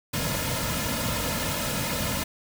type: noise with comb filter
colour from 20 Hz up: pink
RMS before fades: -28 dBFS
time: 0.13-2.24 s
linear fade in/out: 10 ms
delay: 2.6 ms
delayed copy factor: -0.7
effects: none